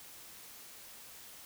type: silence
effects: white hiss -52 dBFS RMS until 1.45 s